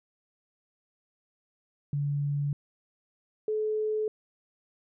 sine tone pair in turn, 143.6 / 430.3 Hz, D3 / A4, -39 / -39 cents, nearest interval octave + perfect fifth, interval 1900 cents, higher second, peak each -26 dBFS, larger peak neither, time 1.93-2.53 / 3.48-4.08 s, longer neither, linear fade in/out 2 ms, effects none

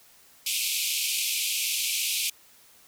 pink band-pass noise, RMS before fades -28 dBFS, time 0.46-2.3 s, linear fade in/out 5 ms, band 2300 to 15000 Hz, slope 96 dB/octave, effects white hiss -56 dBFS RMS until 2.87 s

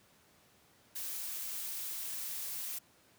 blue noise, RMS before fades -40 dBFS, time 0.95-2.79 s, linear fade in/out 10 ms, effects pink hiss -65 dBFS RMS until 3.18 s + high-pass 100 Hz 12 dB/octave

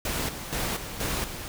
pink noise with tremolo, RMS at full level -29 dBFS, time 0.05-1.48 s, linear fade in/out 2 ms, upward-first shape square, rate 2.1 Hz, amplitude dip 60%, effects none

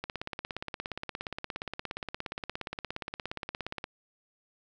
click train, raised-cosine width 0.3 ms, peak -19 dBFS, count 66, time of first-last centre 0.04-3.841 s, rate 17.1 Hz, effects none

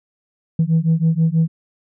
sine beating tone pair, 159.6 / 165.8 Hz, D#3 / E3, +44 / +10 cents, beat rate 6.2 Hz, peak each -15 dBFS, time 0.59-1.48 s, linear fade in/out 5 ms, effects tanh soft clip ceiling -9 dBFS

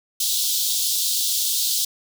pink high-pass noise, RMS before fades -22 dBFS, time 0.2-1.85 s, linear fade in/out 5 ms, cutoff 3400 Hz, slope 48 dB/octave, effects none

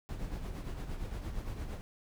brown noise with tremolo, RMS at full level -37 dBFS, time 0.09-1.81 s, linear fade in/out 0 ms, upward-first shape sine, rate 8.7 Hz, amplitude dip 50%, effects none

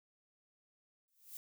violet noise with exponential growth, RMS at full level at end -45 dBFS, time 1.08-1.37 s, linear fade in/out 0 ms, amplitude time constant 62 ms, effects none

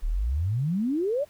sine exponential sweep, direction up, 32.7 to 617 Hz, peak -23 dBFS, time 0.02-1.25 s, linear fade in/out 20 ms, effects pink hiss -58 dBFS RMS until 1.29 s

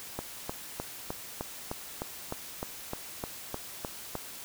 click train, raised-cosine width 1 ms, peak -19 dBFS, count 14, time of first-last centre 0.19-4.153 s, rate 3.28 Hz, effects white hiss -44 dBFS RMS until 4.44 s

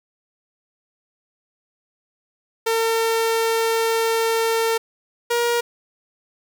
sawtooth tone pair in turn, 453.2 / 474.2 Hz, A#4 / A#4, -49 / +30 cents, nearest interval minor second, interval 79 cents, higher second, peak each -14 dBFS, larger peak neither, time 2.66-4.78 / 5.3-5.61 s, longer first, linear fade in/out 10 ms, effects none

